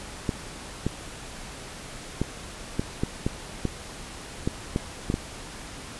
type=clicks; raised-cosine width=3 ms; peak=-11 dBFS; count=11; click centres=0.292 / 0.866 / 2.216 / 2.795 / 3.035 / 3.265 / 3.653 / 4.475 / 4.761 / 5.101 / 5.141 s; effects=pink hiss -40 dBFS RMS until 5.99 s + resampled to 24000 Hz